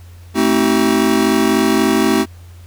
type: chord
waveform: square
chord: A diminished seventh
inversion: none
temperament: just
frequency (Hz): 220 / 264 / 316.8 / 380.2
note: A3 / C4 / Eb4 / Gb4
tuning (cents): 0 / +16 / +31 / +47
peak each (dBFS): -18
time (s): 0.34-2.26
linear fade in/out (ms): 50
effects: added 87 Hz sine -35 dBFS peak until 2.66 s + pink hiss -49 dBFS RMS until 2.66 s